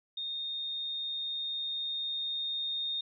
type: tone with level ramp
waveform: sine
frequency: 3678 Hz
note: A#7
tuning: 24 cents flat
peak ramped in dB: -34 to -31 dBFS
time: 0.17-3.01 s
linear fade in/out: 5 ms
effects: none